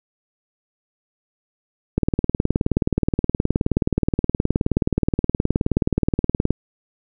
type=click train; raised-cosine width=3 ms; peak=-4 dBFS; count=87; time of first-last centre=1.98-6.506 s; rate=19 Hz; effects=none